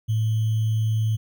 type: tone with sample-and-hold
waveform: sine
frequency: 110 Hz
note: A2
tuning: in tune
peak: -19 dBFS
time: 0.08-1.17 s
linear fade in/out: 20 ms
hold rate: 3150 Hz
effects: none